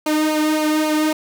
sawtooth tone with flanger, 307.7 Hz, D#4, 19 cents flat, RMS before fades -18 dBFS, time 0.06-1.13 s, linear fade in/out 5 ms, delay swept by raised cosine 0.55 to 2.05 ms, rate 3.7 Hz, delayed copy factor -0.7, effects none

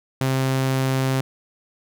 sawtooth tone, 132.4 Hz, C3, 21 cents sharp, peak -15 dBFS, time 0.21-1.21 s, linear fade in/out 2 ms, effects none

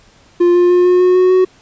triangle tone with pitch steps, 350 / 353.5 / 356.9 / 360.5 / 364 / 367.6 / 371.2 Hz, F4 / F4 / F4 / F#4 / F#4 / F#4 / F#4, +4 / +21 / +38 / -45 / -28 / -11 / +6 cents, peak -5 dBFS, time 0.4-1.45 s, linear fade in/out 10 ms, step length 150 ms, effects pink hiss -48 dBFS RMS until 1.61 s + resampled to 16000 Hz

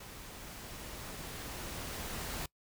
pink noise with level ramp, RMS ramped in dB -49 to -39 dBFS, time 0-2.46 s, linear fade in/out 5 ms, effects noise-tail reverb RT60 0.1 s tail -23 dB re dry

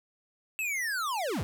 square linear sweep, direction down, 2663 to 55.3 Hz, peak -30 dBFS, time 0.59-1.43 s, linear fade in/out 0 ms, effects none

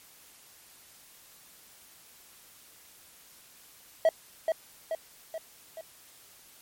triangle tone with echo, 646 Hz, E5, 35 cents flat, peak -16 dBFS, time 4.05-4.09 s, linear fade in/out 2 ms, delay 430 ms, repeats 4, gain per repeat -5 dB, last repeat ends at 5.81 s, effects white hiss -55 dBFS RMS until 6.61 s + MP3 64 kbps

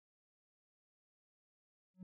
triangle tone with exponential growth, 185 Hz, F#3, in tune, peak -40 dBFS, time 1.94-2.03 s, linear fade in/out 2 ms, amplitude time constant 18 ms, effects tanh soft clip ceiling -42 dBFS

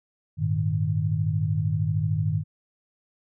sine tone cluster, 99.1 / 112.2 / 153.5 Hz, G2 / A2 / D#3, +19 / +34 / -23 cents, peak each -26 / -28 / -25 dBFS, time 0.37-2.44 s, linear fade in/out 50 ms, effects none

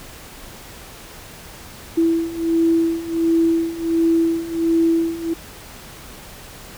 sine beating tone pair, 329.6 / 331 Hz, E4 / E4, 0 / +7 cents, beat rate 1.4 Hz, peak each -20 / -17 dBFS, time 1.97-5.34 s, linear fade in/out 10 ms, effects pink hiss -39 dBFS RMS until 6.77 s

